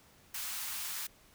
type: high-pass noise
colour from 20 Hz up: white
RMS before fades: -39 dBFS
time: 0.34-1.07 s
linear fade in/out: 5 ms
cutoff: 880 Hz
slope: 24 dB/octave
effects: pink hiss -62 dBFS RMS until 1.34 s